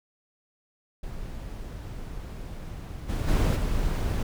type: noise with level steps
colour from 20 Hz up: brown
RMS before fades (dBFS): -37 / -27 / -21 / -26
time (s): 1.03-4.23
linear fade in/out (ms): 5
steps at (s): 3.08 / 3.27 / 3.55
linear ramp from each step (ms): 20
effects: none